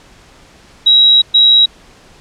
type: tone bursts at uneven times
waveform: sine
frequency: 3855 Hz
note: B7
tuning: 43 cents flat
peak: -4 dBFS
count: 2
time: 0.86-1.22 / 1.34-1.66 s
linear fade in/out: 10 ms
effects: pink hiss -43 dBFS RMS until 2.2 s + low-pass 7000 Hz 12 dB/octave